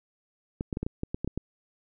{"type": "clicks", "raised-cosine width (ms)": 3, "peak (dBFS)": -17, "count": 10, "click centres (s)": [0.609, 0.728, 0.771, 0.83, 0.865, 1.034, 1.145, 1.246, 1.276, 1.376], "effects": []}